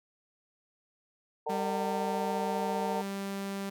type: harmonic tone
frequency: 151.5 Hz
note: D#3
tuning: 46 cents flat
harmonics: 3 / 4 / 5 / 6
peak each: -35 / -39 / -36 / -35 dBFS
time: 1.46-3.02 s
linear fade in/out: 10 ms
type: tone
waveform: sawtooth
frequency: 197.1 Hz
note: G3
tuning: 10 cents sharp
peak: -30 dBFS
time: 1.49-3.7 s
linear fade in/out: 10 ms
effects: none